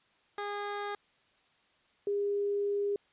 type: tone pair in turn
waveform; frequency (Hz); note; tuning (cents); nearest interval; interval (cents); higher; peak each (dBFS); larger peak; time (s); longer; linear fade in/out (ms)
15% pulse / sine; 409.3 / 405.5; G#4 / G#4; -25 / -41; unison; 16; first; -28 / -28; neither; 0.38-0.95 / 2.07-2.96; second; 2
effects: white hiss -68 dBFS RMS until 3.12 s + resampled to 8000 Hz